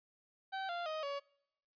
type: tone with pitch steps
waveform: 30% pulse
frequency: 770 / 694 / 625.4 / 563.7 Hz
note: G5 / F5 / D#5 / C#5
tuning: -31 / -11 / +9 / +29 cents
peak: -35 dBFS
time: 0.52-1.2 s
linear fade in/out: 20 ms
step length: 170 ms
effects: noise-tail reverb RT60 0.8 s tail -25 dB re dry + resampled to 11025 Hz